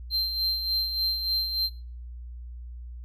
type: tone with tremolo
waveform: triangle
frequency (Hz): 4141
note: C8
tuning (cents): -19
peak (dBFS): -21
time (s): 0.1-1.7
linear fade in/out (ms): 50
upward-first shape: sine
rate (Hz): 3.4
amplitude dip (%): 55
effects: noise-tail reverb RT60 0.4 s tail -21 dB re dry + added 60 Hz sine -37 dBFS peak until 3.04 s